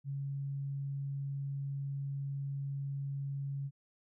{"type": "tone", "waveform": "sine", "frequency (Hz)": 139, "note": "C#3", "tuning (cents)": 5, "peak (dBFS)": -35, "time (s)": [0.04, 3.71], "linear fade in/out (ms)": 50, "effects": []}